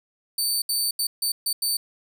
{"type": "tone bursts at uneven times", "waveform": "20% pulse", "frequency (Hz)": 4566, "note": "D8", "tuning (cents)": -50, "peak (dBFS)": -16, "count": 6, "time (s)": [[0.38, 0.62], [0.69, 0.91], [0.99, 1.07], [1.22, 1.32], [1.46, 1.53], [1.62, 1.77]], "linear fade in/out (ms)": 5, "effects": []}